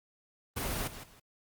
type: noise with echo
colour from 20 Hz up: pink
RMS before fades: -34 dBFS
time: 0.56-0.88 s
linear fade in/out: 10 ms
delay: 160 ms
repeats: 2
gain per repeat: -12 dB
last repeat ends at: 1.2 s
effects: Opus 32 kbps